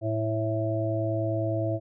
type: harmonic tone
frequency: 109.9 Hz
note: A2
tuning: 2 cents flat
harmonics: 1 / 3 / 5 / 6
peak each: -28 / -31 / -34 / -30 dBFS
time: 0.01-1.8 s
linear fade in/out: 50 ms
effects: none